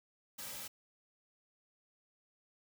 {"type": "noise with comb filter", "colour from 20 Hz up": "white", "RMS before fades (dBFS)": -45, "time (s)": [0.38, 0.68], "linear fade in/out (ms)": 10, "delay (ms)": 2.8, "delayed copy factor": -0.6, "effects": []}